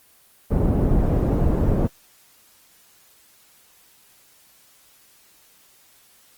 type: low-pass noise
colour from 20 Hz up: pink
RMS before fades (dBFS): -19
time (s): 0.5-1.88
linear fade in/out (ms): 20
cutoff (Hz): 450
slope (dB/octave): 12
effects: white hiss -55 dBFS RMS until 6.37 s + Opus 24 kbps